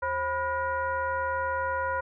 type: tone with frequency modulation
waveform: sine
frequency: 985 Hz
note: B5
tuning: 5 cents flat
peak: -26 dBFS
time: 0.02-2.01 s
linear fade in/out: 10 ms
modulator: 452 Hz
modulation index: 1.2
effects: none